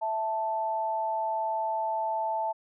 sine tone pair together, 658.7 / 880 Hz, E5 / A5, -1 / 0 cents, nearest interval perfect fourth, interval 501 cents, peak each -32 / -28 dBFS, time 0.01-2.53 s, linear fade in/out 20 ms, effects none

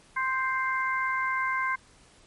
harmonic tone, 523.3 Hz, C5, in tune, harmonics 2 / 3 / 4, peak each -28 / -30 / -31 dBFS, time 0.16-1.76 s, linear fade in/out 10 ms, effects pink hiss -57 dBFS RMS until 2.26 s + MP3 48 kbps

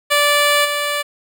10% pulse tone with level steps, 583 Hz, D5, 13 cents flat, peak -4 / -10 dBFS, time 0.1-1.03 s, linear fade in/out 20 ms, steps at 0.64 s, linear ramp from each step 20 ms, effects none

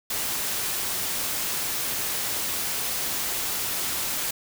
white noise, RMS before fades -28 dBFS, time 0.1-4.31 s, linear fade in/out 5 ms, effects none

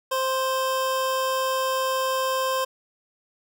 square tone pair together, 524.3 / 1046.5 Hz, C5 / C6, +3 / 0 cents, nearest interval octave, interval 1197 cents, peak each -26 dBFS, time 0.11-2.65 s, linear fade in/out 10 ms, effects none

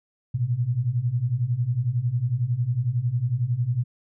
sine beating tone pair, 115 / 126 Hz, A#2 / B2, -23 / +35 cents, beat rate 11 Hz, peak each -26 / -23 dBFS, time 0.34-3.84 s, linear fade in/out 10 ms, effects none

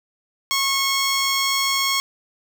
10% pulse tone, 1093 Hz, C#6, 25 cents flat, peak -10 dBFS, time 0.51-2 s, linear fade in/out 0 ms, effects none

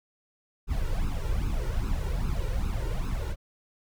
brown noise with flanger, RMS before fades -28 dBFS, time 0.67-3.36 s, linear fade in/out 50 ms, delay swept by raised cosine 0.76 to 2.16 ms, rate 2.5 Hz, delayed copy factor +0.85, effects none

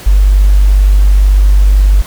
sine tone, 49 Hz, G1, in tune, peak -3 dBFS, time 0.06-2.02 s, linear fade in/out 10 ms, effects pink hiss -30 dBFS RMS until 2.06 s

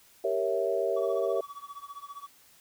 sine chord, G diminished seventh, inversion none, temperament equal, 392 / 466.2 / 554.4 / 659.3 Hz, G4 / Bb4 / Db5 / Fb5, 0 / 0 / 0 / 0 cents, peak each -31 dBFS, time 0.24-1.41 s, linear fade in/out 5 ms
triangle tone with tremolo, 1139 Hz, C#6, 47 cents sharp, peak -35 dBFS, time 0.96-2.27 s, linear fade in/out 10 ms, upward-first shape triangle, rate 15 Hz, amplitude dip 100%
effects white hiss -59 dBFS RMS until 2.6 s

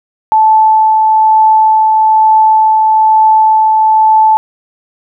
sine tone with tremolo, 873 Hz, A5, 14 cents flat, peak -3 dBFS, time 0.32-4.37 s, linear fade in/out 0 ms, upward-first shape triangle, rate 1.1 Hz, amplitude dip 25%, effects none

